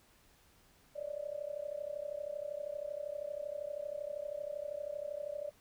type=tone with amplitude modulation; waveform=sine; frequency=587.3 Hz; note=D5; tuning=in tune; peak=-34 dBFS; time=0.95-5.51 s; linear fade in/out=20 ms; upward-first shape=sine; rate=32.7 Hz; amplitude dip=90%; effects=pink hiss -66 dBFS RMS until 5.6 s

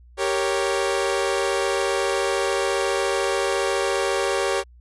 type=chord; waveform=sawtooth; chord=G diminished; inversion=none; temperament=equal; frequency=392 / 466.2 / 554.4 Hz; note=G4 / Bb4 / Db5; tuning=0 / 0 / 0 cents; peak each=-20 / -23 / -21 dBFS; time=0.17-4.64 s; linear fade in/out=50 ms; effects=added 60 Hz sine -46 dBFS peak until 4.8 s + resampled to 24000 Hz

